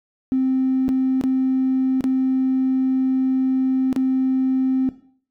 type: tone with dropouts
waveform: triangle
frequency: 261.6 Hz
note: C4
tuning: in tune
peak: -12 dBFS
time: 0.32-4.89 s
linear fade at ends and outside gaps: 0 ms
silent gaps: 0.882-0.89 / 1.212-1.238 / 2.008-2.041 / 3.928-3.962 s
effects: noise-tail reverb RT60 0.5 s tail -18 dB re dry + tanh soft clip ceiling -14 dBFS